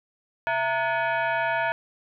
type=tone with frequency modulation; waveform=sine; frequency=129.2 Hz; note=C3; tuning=21 cents flat; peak=-22 dBFS; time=0.47-1.72 s; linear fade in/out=0 ms; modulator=794 Hz; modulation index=2.3; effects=none